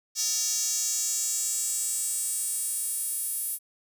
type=tone with high-pass filter sweep; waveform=square; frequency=254.2 Hz; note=C4; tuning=50 cents flat; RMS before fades=-29 dBFS; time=0.15-3.59 s; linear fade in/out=50 ms; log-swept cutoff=5800 to 11000 Hz; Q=4; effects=none